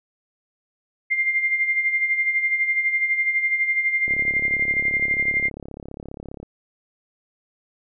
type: tone with tremolo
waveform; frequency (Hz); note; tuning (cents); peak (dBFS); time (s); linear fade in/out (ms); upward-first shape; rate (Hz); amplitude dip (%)
sine; 2100; C7; +6; -16; 1.1-5.5; 20; sine; 12; 60
type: click train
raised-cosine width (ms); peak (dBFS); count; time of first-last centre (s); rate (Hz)
2; -22; 83; 4.08-6.43; 34.9
effects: none